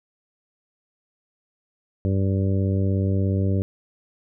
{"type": "harmonic tone", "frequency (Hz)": 96.9, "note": "G2", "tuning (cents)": -20, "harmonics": [1, 2, 3, 4, 5, 6], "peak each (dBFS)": [-20, -26, -30, -32, -34, -36], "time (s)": [2.05, 3.62], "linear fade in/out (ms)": 0, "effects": []}